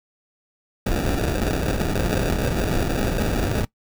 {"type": "noise with sample-and-hold", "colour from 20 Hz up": "pink", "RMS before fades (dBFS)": -22, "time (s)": [0.86, 3.65], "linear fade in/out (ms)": 5, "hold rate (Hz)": 1050, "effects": ["noise-tail reverb RT60 0.1 s tail -20 dB re dry"]}